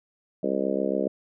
harmonic tone, 67.2 Hz, C2, 47 cents sharp, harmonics 3 / 4 / 5 / 6 / 7 / 8 / 9, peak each -31 / -31 / -31 / -31 / -31 / -31 / -31 dBFS, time 0.43-1.08 s, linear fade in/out 5 ms, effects none

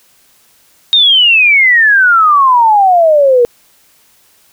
sine exponential sweep, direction down, 3745 to 469.8 Hz, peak -4 dBFS, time 0.93-3.45 s, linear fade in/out 0 ms, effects white hiss -49 dBFS RMS until 4.52 s

